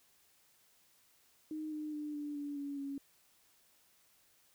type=tone with pitch steps; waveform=sine; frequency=309.7 / 304.2 / 298.8 / 293.5 / 288.3 / 283.2 / 278.2 Hz; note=D#4 / D#4 / D4 / D4 / D4 / C#4 / C#4; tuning=-8 / -39 / +30 / -1 / -32 / +37 / +6 cents; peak=-38 dBFS; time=1.51-2.98 s; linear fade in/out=2 ms; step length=210 ms; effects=white hiss -69 dBFS RMS until 4.54 s